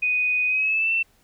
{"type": "tone with pitch glide", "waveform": "sine", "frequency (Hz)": [2489, 2683], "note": ["D#7", "E7"], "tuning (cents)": [0, 30], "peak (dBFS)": -19, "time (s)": [0.02, 1.03], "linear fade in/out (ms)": 10, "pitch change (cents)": 130, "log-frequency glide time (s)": [0.47, 0.92], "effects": ["pink hiss -61 dBFS RMS until 1.23 s"]}